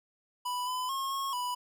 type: tone with pitch steps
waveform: square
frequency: 989 / 1007 / 1081 / 1091 / 987 Hz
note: B5 / B5 / C#6 / C#6 / B5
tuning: +2 / +33 / -44 / -28 / -1 cents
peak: -32 dBFS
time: 0.45-1.55 s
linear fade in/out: 10 ms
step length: 220 ms
effects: none